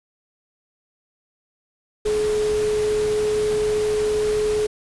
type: tone in noise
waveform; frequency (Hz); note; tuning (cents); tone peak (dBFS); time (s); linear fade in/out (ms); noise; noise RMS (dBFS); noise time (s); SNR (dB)
sine; 424.4; G#4; +38; -18; 2.05-4.67; 10; pink; -32; 2.05-4.67; +11
effects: resampled to 24000 Hz